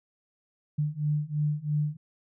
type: beating tone pair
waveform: sine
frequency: 147.9 / 150.9 Hz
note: D3 / D3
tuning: +13 / +47 cents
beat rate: 3 Hz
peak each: -29 / -28 dBFS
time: 0.78-1.97 s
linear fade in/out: 10 ms
effects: none